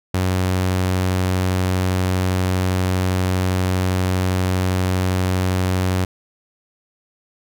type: tone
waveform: sawtooth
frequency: 92.5 Hz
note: F#2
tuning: in tune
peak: -13 dBFS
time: 0.14-6.05 s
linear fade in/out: 5 ms
effects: none